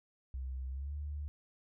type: tone with pitch glide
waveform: sine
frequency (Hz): 65 to 73.38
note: C2 to D2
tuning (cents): -11 to -1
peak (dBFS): -37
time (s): 0.34-1.28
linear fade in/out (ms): 0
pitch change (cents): +210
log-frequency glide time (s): 0.69-0.95
effects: none